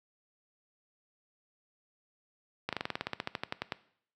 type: slowing click train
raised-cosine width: 0.3 ms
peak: -16 dBFS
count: 17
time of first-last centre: 2.69-3.722 s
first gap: 37 ms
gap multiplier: 1.07
effects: noise-tail reverb RT60 0.6 s tail -18 dB re dry + high-pass 100 Hz 12 dB/octave